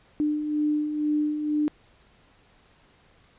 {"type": "beating tone pair", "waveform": "sine", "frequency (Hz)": [298.1, 300.2], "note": ["D4", "D4"], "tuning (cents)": [26, 38], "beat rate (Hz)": 2.1, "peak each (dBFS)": [-32, -23], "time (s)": [0.2, 1.68], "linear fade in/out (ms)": 0, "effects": ["pink hiss -59 dBFS RMS until 3.38 s", "resampled to 8000 Hz"]}